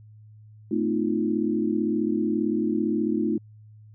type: chord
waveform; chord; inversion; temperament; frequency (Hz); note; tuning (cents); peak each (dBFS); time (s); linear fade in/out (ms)
sine; F dominant seventh; first; equal with one note detuned; 220 / 255.2 / 311.1 / 349.2; A3 / C4 / Eb4 / F4; 0 / -43 / 0 / 0; -26 / -31 / -26 / -28; 0.71-3.38; 5
effects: added 107 Hz sine -46 dBFS peak until 3.94 s